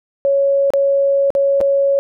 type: tone with dropouts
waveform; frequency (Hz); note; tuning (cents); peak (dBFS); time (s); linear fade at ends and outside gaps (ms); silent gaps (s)
sine; 555; C#5; +2; -11; 0.25-1.99; 0; 0.704-0.736 / 1.304-1.351 / 1.605-1.612
effects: none